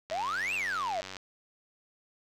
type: click train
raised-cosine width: 0.2 ms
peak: -23 dBFS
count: 102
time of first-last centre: 0.1-1.168 s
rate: 94.6 Hz
type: exponential two-way sweep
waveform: triangle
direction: up then down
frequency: 607 to 2794 to 607 Hz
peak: -28 dBFS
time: 0.11-1.01 s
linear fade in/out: 5 ms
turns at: 0.54 s
effects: none